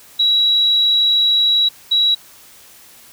sine tone bursts at uneven times, 3889 Hz, B7, 27 cents flat, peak -11 dBFS, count 2, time 0.19-1.69 / 1.91-2.15 s, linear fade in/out 10 ms, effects white hiss -44 dBFS RMS until 3.12 s

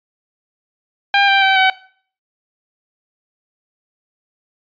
15% pulse tone with pitch steps, 800 / 785.8 / 771.9 / 758.2 Hz, G5 / G5 / G5 / F#5, +35 / +4 / -27 / +42 cents, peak -4 dBFS, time 1.14-1.7 s, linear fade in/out 2 ms, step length 140 ms, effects noise-tail reverb RT60 0.5 s tail -19 dB re dry + resampled to 11025 Hz

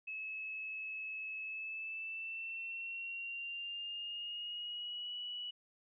sine tone with pitch glide, 2589 to 2940 Hz, E7 to F#7, -32 to -12 cents, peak -40 dBFS, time 0.07-5.51 s, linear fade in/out 10 ms, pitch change +220 cents, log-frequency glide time 1.41-5.15 s, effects none

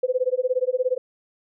sine tone with tremolo, 508 Hz, B4, 49 cents sharp, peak -16 dBFS, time 0.03-0.98 s, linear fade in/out 5 ms, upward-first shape sine, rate 17 Hz, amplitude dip 100%, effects none

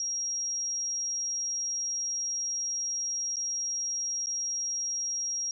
sine tone with dropouts, 5630 Hz, F8, 13 cents sharp, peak -29 dBFS, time 0-5.51 s, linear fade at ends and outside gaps 1 ms, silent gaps 3.359-3.367 / 4.26-4.269 s, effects none

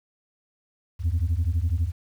sine beating tone pair, 77.78 / 89.78 Hz, D#2 / F2, 0 / +48 cents, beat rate 12 Hz, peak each -22 dBFS, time 0.99-1.92 s, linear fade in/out 50 ms, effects tanh soft clip ceiling -18 dBFS + 9-bit

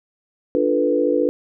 sine chord, B half-diminished seventh, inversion first, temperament equal, 293.7 / 349.2 / 440 / 493.9 Hz, D4 / F4 / A4 / B4, 0 / 0 / 0 / 0 cents, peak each -21 / -23 / -22 / -19 dBFS, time 0.55-1.29 s, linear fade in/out 0 ms, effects none

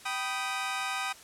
20% pulse chord, G augmented, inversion none, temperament equal with one note detuned, 776.3 / 987.8 / 1244.5 Hz, G5 / B5 / D#6, -17 / 0 / 0 cents, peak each -30 / -33 / -29 dBFS, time 0.05-1.13 s, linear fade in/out 10 ms, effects white hiss -51 dBFS RMS until 1.23 s + low-pass 10000 Hz 12 dB/octave

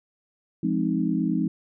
sine chord, F minor seventh, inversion none, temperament equal with one note detuned, 173.31 / 207.7 / 261.6 / 311.1 Hz, F3 / Ab3 / C4 / Eb4, -13 / 0 / 0 / 0 cents, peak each -27 dBFS, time 0.63-1.48 s, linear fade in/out 5 ms, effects none

